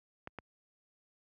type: clicks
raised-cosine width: 0.5 ms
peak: -27 dBFS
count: 2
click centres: 0.274 / 0.387 s
effects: high-pass 60 Hz 12 dB/octave